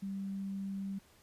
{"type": "tone", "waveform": "sine", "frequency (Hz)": 195.4, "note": "G3", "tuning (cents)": -5, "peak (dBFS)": -36, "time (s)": [0.02, 0.99], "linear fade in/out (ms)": 10, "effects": ["pink hiss -64 dBFS RMS until 1.22 s", "resampled to 32000 Hz"]}